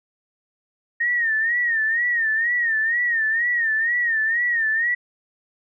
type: tone with vibrato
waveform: sine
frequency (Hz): 1846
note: A#6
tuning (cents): -17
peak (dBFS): -18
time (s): 1-4.95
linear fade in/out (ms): 10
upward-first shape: sine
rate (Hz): 2.1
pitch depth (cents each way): 96
effects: none